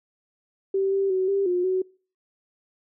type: tone with pitch steps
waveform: sine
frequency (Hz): 388.1 / 391.4 / 375.1 / 394.8 / 357.5 / 373.2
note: G4 / G4 / F#4 / G4 / F4 / F#4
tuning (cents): -17 / -3 / +24 / +12 / +41 / +15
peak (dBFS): -20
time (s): 0.74-1.82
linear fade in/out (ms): 5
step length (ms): 180
effects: noise-tail reverb RT60 0.4 s tail -25 dB re dry